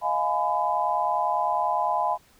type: chord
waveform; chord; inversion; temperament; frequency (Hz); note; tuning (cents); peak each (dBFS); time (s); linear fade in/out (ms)
sine; F half-diminished seventh; third; just; 628.6 / 698.5 / 838.1 / 1005.8; Eb5 / F5 / Ab5 / Cb6; +18 / 0 / +16 / +31; -31 / -28 / -26 / -26; 0.01-2.18; 50
effects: pink hiss -58 dBFS RMS until 2.39 s